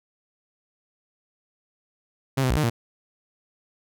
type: tone with pitch steps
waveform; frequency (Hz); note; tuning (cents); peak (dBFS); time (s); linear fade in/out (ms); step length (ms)
sawtooth; 134.7 / 128.1 / 59.9 / 152.5 / 117.1; C#3 / C3 / A#1 / D#3 / A#2; -49 / -36 / +48 / -34 / +8; -16; 2.37-2.7; 10; 66
effects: none